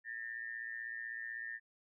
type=tone with amplitude modulation; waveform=sine; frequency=1802 Hz; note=A6; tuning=41 cents sharp; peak=-37 dBFS; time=0.04-1.6 s; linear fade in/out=50 ms; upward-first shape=sine; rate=116 Hz; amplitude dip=80%; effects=none